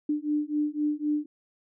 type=beating tone pair; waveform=sine; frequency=296.3 / 300.2 Hz; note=D4 / D4; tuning=+15 / +38 cents; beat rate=3.9 Hz; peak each=-28 dBFS; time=0.09-1.26 s; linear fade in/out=5 ms; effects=none